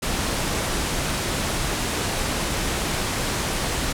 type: low-pass noise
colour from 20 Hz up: pink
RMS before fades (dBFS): -25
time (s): 0.02-3.93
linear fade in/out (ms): 10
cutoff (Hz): 11000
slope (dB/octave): 24
effects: none